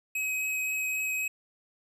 square tone with vibrato, 2541 Hz, D#7, 36 cents sharp, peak -29 dBFS, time 0.15-1.28 s, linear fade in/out 5 ms, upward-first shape triangle, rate 3.8 Hz, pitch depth 10 cents each way, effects none

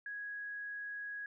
sine tone, 1661.2 Hz, G#6, in tune, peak -40 dBFS, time 0.06-1.26 s, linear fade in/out 2 ms, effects none

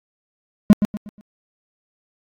triangle tone with echo, 207.7 Hz, G#3, in tune, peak -3 dBFS, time 0.7-0.73 s, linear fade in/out 0 ms, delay 120 ms, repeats 4, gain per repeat -9 dB, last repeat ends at 1.21 s, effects AAC 48 kbps

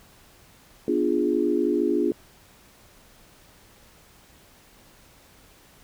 sine chord, B diminished seventh, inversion none, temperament equal with one note detuned, 246.9 / 296 / 349.2 / 415.3 Hz, B3 / D4 / F4 / Ab4, 0 / +14 / 0 / 0 cents, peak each -28 / -25 / -24 / -26 dBFS, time 0.88-2.12 s, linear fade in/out 2 ms, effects pink hiss -54 dBFS RMS until 5.83 s

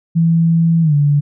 sine tone with pitch glide, 165.7 to 145.09 Hz, E3 to D3, +9 to -21 cents, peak -9 dBFS, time 0.15-1.21 s, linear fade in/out 20 ms, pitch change -230 cents, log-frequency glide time 0.82-0.94 s, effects none

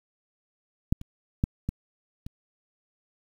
clicks, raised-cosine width 5 ms, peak -9 / -27 / -10 / -15 / -25 dBFS, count 5, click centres 0.925 / 1.014 / 1.439 / 1.69 / 2.265 s, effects 8-bit

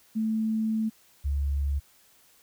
sine tone pair in turn, 220 / 70.43 Hz, A3 / C#2, 0 / +28 cents, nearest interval octave + minor sixth, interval 1972 cents, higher first, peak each -24 dBFS, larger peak neither, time 0.15-0.9 / 1.24-1.8 s, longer first, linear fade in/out 20 ms, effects white hiss -60 dBFS RMS until 2.42 s

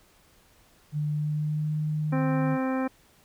sine tone with pitch glide, 149.5 to 152.91 Hz, D3 to D#3, +31 to -30 cents, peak -25 dBFS, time 0.92-2.58 s, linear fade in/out 50 ms, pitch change +39 cents, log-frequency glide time 1.06-1.71 s
harmonic tone, 261.6 Hz, C4, in tune, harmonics 1 / 2 / 3 / 4 / 5 / 6 / 7 / 9, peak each -26 / -32 / -36 / -38 / -40 / -42 / -43 / -45 dBFS, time 2.12-2.88 s, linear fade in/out 10 ms
effects pink hiss -60 dBFS RMS until 3.24 s

